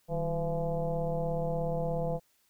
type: tone with frequency modulation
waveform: sine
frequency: 329.6 Hz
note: E4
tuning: in tune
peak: -28 dBFS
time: 0.08-2.2 s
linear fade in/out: 50 ms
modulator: 174 Hz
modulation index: 2.2
effects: white hiss -70 dBFS RMS until 2.49 s